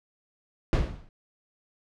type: noise with exponential decay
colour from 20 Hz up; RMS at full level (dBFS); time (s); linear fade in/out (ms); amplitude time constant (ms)
brown; -17; 0.73-1.09; 1; 78
effects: low-pass 5000 Hz 12 dB/octave